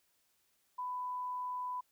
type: tone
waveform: sine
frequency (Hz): 997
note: B5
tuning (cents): +16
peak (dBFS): -36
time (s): 0.78-1.81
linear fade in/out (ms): 10
effects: white hiss -75 dBFS RMS until 1.91 s

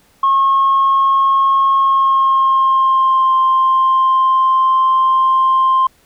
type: tone with pitch glide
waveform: sine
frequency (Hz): 1085 to 1049.9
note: C#6 to C6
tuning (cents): -37 to +6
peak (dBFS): -8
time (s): 0.23-5.87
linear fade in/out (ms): 5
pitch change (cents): -57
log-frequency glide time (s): 1.78-3.35
effects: tanh soft clip ceiling -6 dBFS + pink hiss -53 dBFS RMS until 6.05 s

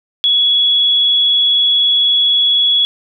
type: tone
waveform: sine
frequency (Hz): 3369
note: G#7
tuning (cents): +24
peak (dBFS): -9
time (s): 0.24-2.85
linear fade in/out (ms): 0
effects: none

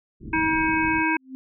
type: low-pass noise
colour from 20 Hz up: pink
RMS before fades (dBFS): -36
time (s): 0.2-1.04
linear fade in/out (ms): 50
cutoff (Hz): 360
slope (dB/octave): 48
type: harmonic tone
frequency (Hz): 318.6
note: D#4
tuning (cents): +41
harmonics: 1 / 3 / 5 / 7 / 8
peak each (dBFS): -24 / -25 / -26 / -28 / -28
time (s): 0.33-1.17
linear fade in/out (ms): 5
type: tone with exponential growth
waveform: sine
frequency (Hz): 261.6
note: C4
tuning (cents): 0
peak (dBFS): -30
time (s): 1.15-1.35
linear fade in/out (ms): 0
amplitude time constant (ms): 42
effects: none

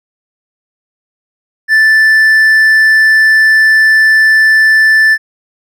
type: tone with hard clipping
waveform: triangle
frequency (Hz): 1760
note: A6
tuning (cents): 0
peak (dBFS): -5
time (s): 1.68-5.18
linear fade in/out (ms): 50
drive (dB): 6
effects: none

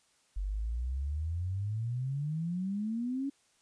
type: exponential sweep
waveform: sine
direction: up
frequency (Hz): 46.02 to 282.6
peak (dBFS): -31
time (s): 0.36-3.3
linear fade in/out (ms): 10
effects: white hiss -69 dBFS RMS until 3.61 s + resampled to 22050 Hz

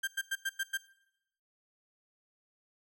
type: tone bursts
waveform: 35% pulse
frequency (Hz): 1583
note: G6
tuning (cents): +17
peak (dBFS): -29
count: 6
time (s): 0.03-0.775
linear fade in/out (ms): 10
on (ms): 45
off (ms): 95
effects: noise-tail reverb RT60 0.8 s tail -19 dB re dry

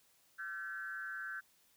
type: tone with frequency modulation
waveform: sine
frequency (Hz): 1537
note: G6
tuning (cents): -35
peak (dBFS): -40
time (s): 0.38-1.41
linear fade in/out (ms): 20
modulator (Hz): 170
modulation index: 0.86
effects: white hiss -70 dBFS RMS until 1.76 s

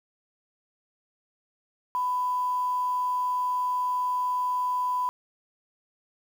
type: tone with quantisation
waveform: sine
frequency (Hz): 997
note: B5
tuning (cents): +16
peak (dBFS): -24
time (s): 1.95-5.09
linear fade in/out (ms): 0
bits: 8
effects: none

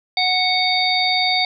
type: harmonic tone with a mistuned harmonic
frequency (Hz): 740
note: F#5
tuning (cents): 0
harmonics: 1 / 3 / 5 / 6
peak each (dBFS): -21 / -21 / -21 / -21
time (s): 0.17-1.45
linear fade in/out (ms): 2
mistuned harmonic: 6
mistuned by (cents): +53
effects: none

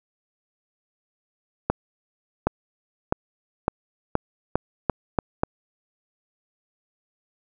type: accelerating click train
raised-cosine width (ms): 1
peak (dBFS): -5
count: 9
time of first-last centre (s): 1.7-5.435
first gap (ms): 770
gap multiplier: 0.85
effects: none

